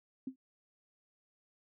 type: tone with exponential decay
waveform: sine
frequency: 261.6 Hz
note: C4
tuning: in tune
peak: -33 dBFS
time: 0.27-0.36 s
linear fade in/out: 5 ms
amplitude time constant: 19 ms
effects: none